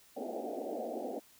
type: band-pass noise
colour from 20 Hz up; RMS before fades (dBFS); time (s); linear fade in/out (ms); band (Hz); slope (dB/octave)
white; -39; 0.16-1.2; 20; 220 to 770; 96
effects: white hiss -62 dBFS RMS until 1.39 s